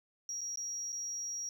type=tone with dropouts; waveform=sine; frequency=5680 Hz; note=F8; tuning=28 cents sharp; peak=-35 dBFS; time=0.29-1.49 s; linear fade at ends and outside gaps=1 ms; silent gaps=0.409-0.414 / 0.558-0.573 / 0.921-0.927 s; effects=tanh soft clip ceiling -33 dBFS + 11-bit